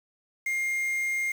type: tone with quantisation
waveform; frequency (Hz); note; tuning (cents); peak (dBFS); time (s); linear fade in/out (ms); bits
triangle; 2121; C7; +23; -24; 0.46-1.32; 5; 7
effects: none